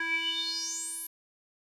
square tone with band-pass filter sweep, 329.6 Hz, E4, in tune, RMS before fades -33 dBFS, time 0-1.07 s, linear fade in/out 5 ms, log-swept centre 1800 to 12000 Hz, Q 9.5, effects none

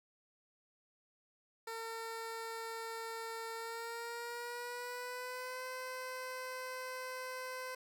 15% pulse tone with pitch glide, 453.8 to 512.3 Hz, A#4 to C5, -47 to -37 cents, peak -35 dBFS, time 1.67-7.75 s, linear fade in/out 5 ms, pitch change +210 cents, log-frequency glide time 3.54-5.64 s, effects none

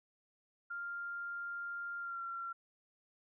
sine tone with pitch glide, 1396.9 to 1368.9 Hz, F6 to F6, 0 to -35 cents, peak -39 dBFS, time 0.7-2.53 s, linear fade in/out 10 ms, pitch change -35 cents, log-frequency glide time 1.99-2.21 s, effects none

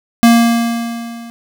square tone with level ramp, 233.1 Hz, A#3, in tune, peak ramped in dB -4 to -30 dBFS, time 0.23-1.3 s, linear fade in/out 0 ms, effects none

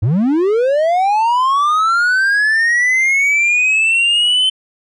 triangle linear sweep, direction up, 92.4 to 3078 Hz, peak -9 dBFS, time 0.02-4.5 s, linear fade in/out 10 ms, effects resampled to 24000 Hz

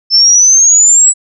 sine exponential sweep, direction up, 5274 to 7902 Hz, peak -3 dBFS, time 0.1-1.14 s, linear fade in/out 50 ms, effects none

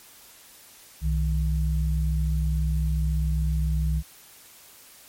sine tone pair together, 63.82 / 156.7 Hz, C2 / D#3, -43 / +13 cents, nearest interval octave + major third, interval 1556 cents, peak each -22 / -27 dBFS, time 1.01-4.03 s, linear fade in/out 50 ms, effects white hiss -50 dBFS RMS until 5.08 s + MP3 64 kbps

